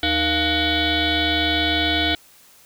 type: tone with frequency modulation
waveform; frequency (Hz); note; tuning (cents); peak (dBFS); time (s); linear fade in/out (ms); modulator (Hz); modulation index
sine; 1864.7; A#6; 0; -17; 0.03-2.15; 2; 389; 5.1
effects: white hiss -51 dBFS RMS until 2.65 s